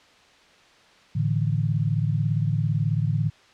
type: chord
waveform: sine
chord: A suspended fourth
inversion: none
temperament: equal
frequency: 110 / 146.83 / 164.81 Hz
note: A2 / D3 / E3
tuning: 0 / 0 / 0 cents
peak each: -24 / -24 / -28 dBFS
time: 1.15-3.3 s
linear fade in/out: 10 ms
effects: white hiss -54 dBFS RMS until 3.53 s + low-pass 4000 Hz 12 dB/octave